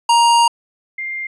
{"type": "tone pair in turn", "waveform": ["square", "sine"], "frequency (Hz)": [938, 2106], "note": ["A#5", "C7"], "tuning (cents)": [11, 11], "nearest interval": "octave + major second", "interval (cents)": 1400, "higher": "second", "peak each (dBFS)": [-10, -22], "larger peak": "first", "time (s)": [[0.09, 0.48], [0.98, 1.27]], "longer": "first", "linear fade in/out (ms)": 5, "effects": ["resampled to 24000 Hz"]}